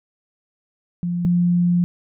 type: tone pair in turn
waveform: sine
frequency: 174.61 / 175.33 Hz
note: F3 / F3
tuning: 0 / +7 cents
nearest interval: unison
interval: 7 cents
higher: second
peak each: -20 / -14 dBFS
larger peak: second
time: 1.03-1.25 / 1.25-1.84 s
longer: second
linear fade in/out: 0 ms
effects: none